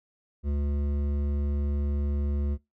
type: tone with hard clipping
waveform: triangle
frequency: 71.7 Hz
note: D2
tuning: 41 cents flat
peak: -27 dBFS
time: 0.43-2.58 s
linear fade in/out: 50 ms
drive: 15 dB
effects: noise-tail reverb RT60 0.2 s tail -22 dB re dry